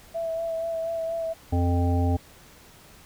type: tone with vibrato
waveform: sine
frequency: 659.3 Hz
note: E5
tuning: in tune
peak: -26 dBFS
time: 0.14-1.34 s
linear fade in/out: 20 ms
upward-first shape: sine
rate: 4.2 Hz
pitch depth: 21 cents each way
type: harmonic tone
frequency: 87.31 Hz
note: F2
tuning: in tune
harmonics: 1 / 3 / 5 / 7 / 9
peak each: -21 / -27 / -34 / -35 / -32 dBFS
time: 1.52-2.17 s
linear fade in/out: 10 ms
effects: pink hiss -51 dBFS RMS until 3.05 s